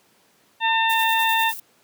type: harmonic tone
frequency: 902 Hz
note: A5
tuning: 43 cents sharp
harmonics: 1 / 2 / 3 / 4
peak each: -20 / -23 / -25 / -26 dBFS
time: 0.6-1.53 s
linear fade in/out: 50 ms
type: noise with tremolo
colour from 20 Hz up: violet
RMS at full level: -30 dBFS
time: 0.89-1.6 s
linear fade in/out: 10 ms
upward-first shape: square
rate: 10 Hz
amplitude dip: 50%
effects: pink hiss -59 dBFS RMS until 1.83 s + high-pass 200 Hz 12 dB/octave